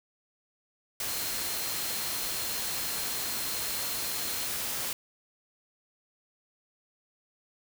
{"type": "tone in noise", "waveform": "sine", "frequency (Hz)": 4186, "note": "C8", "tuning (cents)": 0, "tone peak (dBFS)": -41, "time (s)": [1.08, 4.47], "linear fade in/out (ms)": 2, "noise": "white", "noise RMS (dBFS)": -33, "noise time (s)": [1, 4.93], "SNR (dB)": -11, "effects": []}